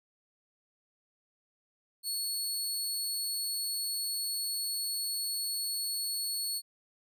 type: tone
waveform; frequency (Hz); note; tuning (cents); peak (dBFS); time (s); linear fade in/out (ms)
20% pulse; 4390; C#8; -18; -26; 2.03-6.62; 50
effects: none